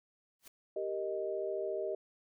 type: noise with exponential growth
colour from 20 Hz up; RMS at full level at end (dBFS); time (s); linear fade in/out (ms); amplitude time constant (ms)
white; -47; 0.39-0.48; 5; 18
type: chord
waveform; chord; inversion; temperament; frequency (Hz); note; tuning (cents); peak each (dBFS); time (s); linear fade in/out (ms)
sine; Eb major; first; equal; 392 / 466.2 / 622.3; G4 / Bb4 / Eb5; 0 / 0 / 0; -37 / -41 / -37; 0.76-1.95; 5
effects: none